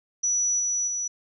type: tone with level steps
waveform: sine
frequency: 5900 Hz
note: F#8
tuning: 6 cents flat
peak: -21 / -23 / -26 dBFS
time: 0.23-1.08 s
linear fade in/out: 10 ms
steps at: 0.59 / 0.87 s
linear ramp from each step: 10 ms
effects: none